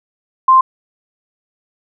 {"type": "tone", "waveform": "sine", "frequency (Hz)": 1046.5, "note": "C6", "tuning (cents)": 0, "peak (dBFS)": -5, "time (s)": [0.48, 0.61], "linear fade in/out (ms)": 5, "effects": []}